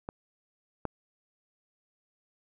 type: clicks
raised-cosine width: 1 ms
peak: -22 / -17 dBFS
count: 2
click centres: 0.089 / 0.853 s
effects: none